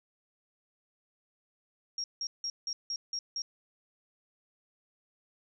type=tone bursts; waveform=sine; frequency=5588 Hz; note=F8; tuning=in tune; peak=-32 dBFS; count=7; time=1.98-3.42 s; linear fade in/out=2 ms; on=60 ms; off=170 ms; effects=none